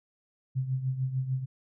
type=tone with tremolo; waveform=sine; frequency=130.81 Hz; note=C3; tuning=in tune; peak=-24 dBFS; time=0.55-1.46 s; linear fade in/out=20 ms; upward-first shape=triangle; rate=6.7 Hz; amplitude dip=75%; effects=none